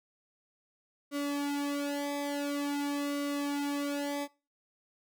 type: tone with flanger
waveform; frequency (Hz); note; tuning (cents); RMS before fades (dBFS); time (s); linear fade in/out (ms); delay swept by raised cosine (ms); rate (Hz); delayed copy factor
sawtooth; 286.2; D4; -45; -33; 1.11-4.28; 50; 1.2 to 2.8; 0.48; -0.9
effects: noise-tail reverb RT60 0.3 s tail -22 dB re dry